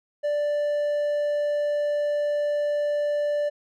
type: tone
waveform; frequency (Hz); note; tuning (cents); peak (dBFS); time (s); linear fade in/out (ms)
triangle; 587.3; D5; 0; -20; 0.23-3.5; 20
effects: none